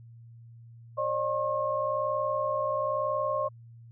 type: tone cluster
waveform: sine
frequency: 544 / 605 / 1077 Hz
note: C#5 / D#5 / C6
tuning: -33 / -49 / +50 cents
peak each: -32 / -30 / -30 dBFS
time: 0.97-3.49 s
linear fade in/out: 20 ms
effects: added 116 Hz sine -47 dBFS peak until 3.91 s